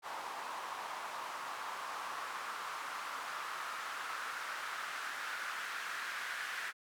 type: noise with band-pass filter sweep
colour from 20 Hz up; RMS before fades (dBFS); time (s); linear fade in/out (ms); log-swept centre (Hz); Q
white; -42; 0.02-6.73; 50; 940 to 1600; 2.7
effects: none